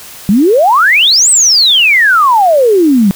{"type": "exponential two-way sweep", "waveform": "sine", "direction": "up then down", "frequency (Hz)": [185.4, 8372, 185.4], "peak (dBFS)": -4, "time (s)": [0.29, 3.11], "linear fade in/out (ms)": 0, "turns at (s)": 1.3, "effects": ["white hiss -31 dBFS RMS until 3.15 s"]}